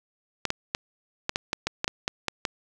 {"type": "clicks", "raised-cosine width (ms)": 0.2, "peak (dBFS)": -8, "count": 12, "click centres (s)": [0.453, 0.504, 0.749, 1.294, 1.359, 1.531, 1.67, 1.844, 1.879, 2.079, 2.283, 2.452], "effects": []}